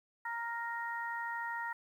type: harmonic tone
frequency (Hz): 466.2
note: A#4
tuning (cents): 0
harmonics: 2 / 3 / 4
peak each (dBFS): -39 / -43 / -40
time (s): 0.25-1.73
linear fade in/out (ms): 5
effects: 11-bit